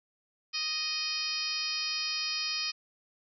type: harmonic tone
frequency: 622.3 Hz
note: D#5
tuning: in tune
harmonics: 2 / 3 / 4 / 5 / 6 / 7 / 8 / 9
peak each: -45 / -46 / -37 / -41 / -45 / -37 / -34 / -40 dBFS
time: 0.53-2.72 s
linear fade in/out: 20 ms
effects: none